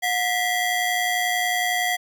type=ring-modulated tone; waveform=30% pulse; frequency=1335 Hz; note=E6; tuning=22 cents sharp; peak=-15 dBFS; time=0.02-1.97 s; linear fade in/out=20 ms; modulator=612 Hz; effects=none